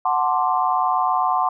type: chord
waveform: sine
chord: D dominant seventh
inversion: first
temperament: equal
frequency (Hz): 740 / 880 / 1046.5 / 1174.7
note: F#5 / A5 / C6 / D6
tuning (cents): 0 / 0 / 0 / 0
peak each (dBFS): -21 / -24 / -21 / -25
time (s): 0.05-1.49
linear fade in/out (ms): 5
effects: none